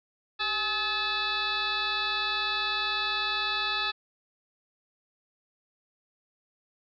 sine tone with frequency modulation, 2604 Hz, E7, 22 cents flat, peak -26 dBFS, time 0.39-3.92 s, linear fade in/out 20 ms, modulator 442 Hz, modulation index 3.8, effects none

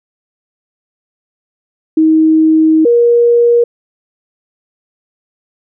sine tone pair in turn, 316.5 / 474.2 Hz, D#4 / A#4, +30 / +30 cents, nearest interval perfect fifth, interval 700 cents, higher second, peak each -5 dBFS, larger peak neither, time 1.97-2.85 / 2.85-3.64 s, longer first, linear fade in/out 5 ms, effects none

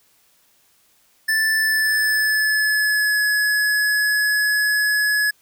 square tone with pitch glide, 1760 to 1695.1 Hz, A6 to G#6, 0 to +35 cents, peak -17 dBFS, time 1.28-5.31 s, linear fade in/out 10 ms, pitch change -65 cents, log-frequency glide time 1.57-3.24 s, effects white hiss -59 dBFS RMS until 5.41 s

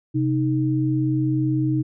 sine tone pair together, 130.81 / 311.1 Hz, C3 / D#4, 0 / 0 cents, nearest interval octave + minor third, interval 1500 cents, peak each -21 dBFS, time 0.14-1.83 s, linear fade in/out 20 ms, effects none

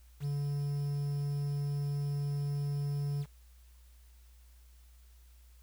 triangle tone with quantisation, 143.2 Hz, D3, 43 cents flat, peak -29 dBFS, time 0.2-3.26 s, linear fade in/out 50 ms, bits 9, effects added 60 Hz sine -55 dBFS peak until 5.62 s + white hiss -68 dBFS RMS until 5.62 s

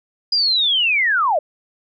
sine linear sweep, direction down, 4928 to 554.4 Hz, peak -14 dBFS, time 0.32-1.39 s, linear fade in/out 5 ms, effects none

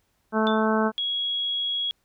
harmonic tone, 218.5 Hz, A3, 12 cents flat, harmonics 1 / 2 / 3 / 4 / 5 / 6 / 7, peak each -23 / -26 / -28 / -29 / -30 / -31 / -31 dBFS, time 0.32-0.92 s, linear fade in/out 50 ms
sine tone with exponential decay, 3520 Hz, A7, in tune, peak -25 dBFS, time 0.47-0.66 s, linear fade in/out 0 ms, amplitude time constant 40 ms
sine tone, 3322 Hz, G#7, in tune, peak -24 dBFS, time 0.98-1.91 s, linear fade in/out 0 ms
effects pink hiss -70 dBFS RMS until 2.04 s

